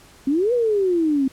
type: exponential two-way sweep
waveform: sine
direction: up then down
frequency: 260 to 500 to 260 Hz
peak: -16 dBFS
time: 0.27-1.28 s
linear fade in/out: 5 ms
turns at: 0.53 s
effects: pink hiss -49 dBFS RMS until 1.32 s + low-pass 12000 Hz 12 dB/octave